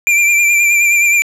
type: tone with vibrato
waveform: square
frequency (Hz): 2369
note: D7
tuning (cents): +14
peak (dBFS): -9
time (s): 0.07-1.22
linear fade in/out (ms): 0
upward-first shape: triangle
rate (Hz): 9.5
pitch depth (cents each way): 40
effects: low-pass 11000 Hz 12 dB/octave